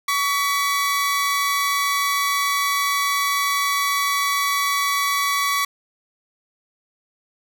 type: tone pair together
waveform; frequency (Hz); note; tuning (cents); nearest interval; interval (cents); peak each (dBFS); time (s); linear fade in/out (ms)
sawtooth; 1131.7 / 1975.5; C#6 / B6; +35 / 0; minor seventh; 965; -16 / -22; 0.08-5.65; 5
effects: none